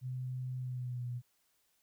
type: tone with pitch glide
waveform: sine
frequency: 127.7 to 122.36 Hz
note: C3 to B2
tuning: -42 to -16 cents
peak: -36 dBFS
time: 0.01-1.22 s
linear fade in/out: 50 ms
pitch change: -74 cents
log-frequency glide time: 0.59-1.06 s
effects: white hiss -75 dBFS RMS until 1.82 s